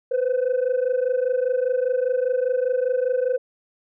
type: tone pair together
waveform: sine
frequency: 493.9 / 518.9 Hz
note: B4 / C5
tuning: 0 / -14 cents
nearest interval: minor second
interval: 86 cents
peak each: -20 dBFS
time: 0.11-3.38 s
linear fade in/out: 10 ms
effects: tanh soft clip ceiling -16 dBFS